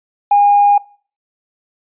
sine tone with hard clipping, 815 Hz, G#5, 33 cents flat, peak -7 dBFS, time 0.31-0.78 s, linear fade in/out 5 ms, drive 1 dB, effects noise-tail reverb RT60 0.4 s tail -21 dB re dry + resampled to 8000 Hz

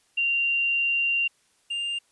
sine / triangle tone pair in turn, 2771 / 2797 Hz, F7 / F7, -14 / +2 cents, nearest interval unison, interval 16 cents, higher second, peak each -21 / -25 dBFS, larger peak first, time 0.17-1.28 / 1.7-1.99 s, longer first, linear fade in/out 10 ms, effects white hiss -65 dBFS RMS until 2.11 s + resampled to 24000 Hz

